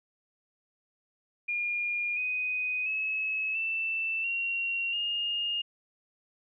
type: tone with pitch steps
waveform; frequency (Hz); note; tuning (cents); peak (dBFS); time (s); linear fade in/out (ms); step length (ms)
sine; 2420 / 2498 / 2579 / 2662 / 2748 / 2837; D#7 / D#7 / E7 / E7 / F7 / F7; -49 / +6 / -39 / +16 / -29 / +27; -28; 1.48-5.62; 10; 690
effects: none